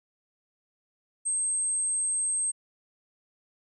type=tone; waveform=sine; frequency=8372 Hz; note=C9; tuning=in tune; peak=-25 dBFS; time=1.25-2.52 s; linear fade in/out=20 ms; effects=none